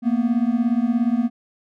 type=beating tone pair; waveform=triangle; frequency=228 / 245 Hz; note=A#3 / B3; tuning=-38 / -14 cents; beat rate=17 Hz; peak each=-18 dBFS; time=0.02-1.3 s; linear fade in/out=50 ms; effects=none